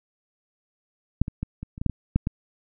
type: clicks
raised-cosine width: 5 ms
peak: -6 / -18 / -15 / -21 / -26 / -17 / -7 / -17 / -7 / -12 dBFS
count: 10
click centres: 1.216 / 1.281 / 1.43 / 1.63 / 1.779 / 1.815 / 1.863 / 1.897 / 2.16 / 2.271 s
effects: none